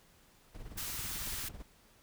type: noise with tremolo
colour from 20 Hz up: brown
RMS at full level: -44 dBFS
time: 0.54-1.63 s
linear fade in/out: 10 ms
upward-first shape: sine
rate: 18 Hz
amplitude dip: 70%
type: band-stop noise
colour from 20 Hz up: white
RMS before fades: -40 dBFS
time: 0.77-1.49 s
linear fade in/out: 10 ms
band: 120 to 900 Hz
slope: 24 dB/octave
effects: pink hiss -64 dBFS RMS until 2.02 s